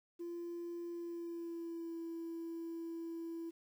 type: tone with pitch glide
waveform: sine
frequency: 343.2 to 332.3 Hz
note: F4 to E4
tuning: -30 to +14 cents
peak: -39 dBFS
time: 0.19-3.51 s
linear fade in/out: 20 ms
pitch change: -56 cents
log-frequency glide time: 0.89-1.97 s
effects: tanh soft clip ceiling -39 dBFS + 11-bit